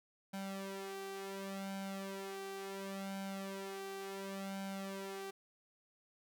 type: tone with flanger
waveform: sawtooth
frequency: 194.8 Hz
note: G3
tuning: 11 cents flat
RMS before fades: -44 dBFS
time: 0.33-5.31 s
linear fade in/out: 10 ms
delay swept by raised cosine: 1.3 to 2.6 ms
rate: 0.7 Hz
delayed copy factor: +0.8
effects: none